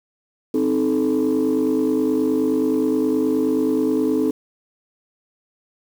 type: chord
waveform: sine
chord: A diminished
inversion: first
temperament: equal with one note detuned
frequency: 261.6 / 311.1 / 433.2 Hz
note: C4 / Eb4 / A4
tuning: 0 / 0 / -27 cents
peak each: -19 / -19 / -20 dBFS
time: 0.54-4.31 s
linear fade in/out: 5 ms
effects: tanh soft clip ceiling -12 dBFS + 7-bit